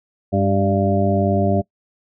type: harmonic tone with a mistuned harmonic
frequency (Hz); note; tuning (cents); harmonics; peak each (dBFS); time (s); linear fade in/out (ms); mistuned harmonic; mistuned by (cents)
98; G2; 0; 1 / 2 / 3 / 4 / 6 / 7; -20 / -20 / -25 / -24 / -22 / -23; 0.32-1.62; 20; 2; +37
effects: noise-tail reverb RT60 0.1 s tail -22 dB re dry